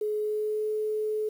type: tone with pitch glide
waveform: sine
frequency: 423.8 to 429 Hz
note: G#4 to A4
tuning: +35 to -44 cents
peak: -26 dBFS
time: 0.01-1.29 s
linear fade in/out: 5 ms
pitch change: +21 cents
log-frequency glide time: 0.2-0.7 s
effects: 9-bit